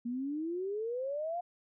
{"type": "exponential sweep", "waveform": "sine", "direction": "up", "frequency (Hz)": [233.1, 718], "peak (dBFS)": -33, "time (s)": [0.05, 1.41], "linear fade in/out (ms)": 10, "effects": []}